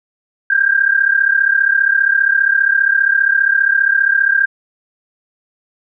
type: tone pair together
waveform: sine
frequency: 1578 / 1613 Hz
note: G6 / G6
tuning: +11 / +49 cents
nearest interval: unison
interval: 38 cents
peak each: -13 dBFS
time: 0.5-4.46 s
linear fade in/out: 5 ms
effects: none